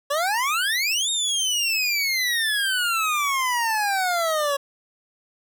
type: exponential two-way sweep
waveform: 25% pulse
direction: up then down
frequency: 553 to 3731 to 553 Hz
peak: -17 dBFS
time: 0.1-4.57 s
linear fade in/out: 10 ms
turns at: 1.1 s
effects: none